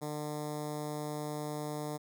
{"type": "tone with notch filter", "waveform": "10% pulse", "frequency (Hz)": 150, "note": "D3", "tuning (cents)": 37, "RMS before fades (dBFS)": -38, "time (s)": [0.01, 1.98], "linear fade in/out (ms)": 20, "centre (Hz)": 2600, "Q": 0.74, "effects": []}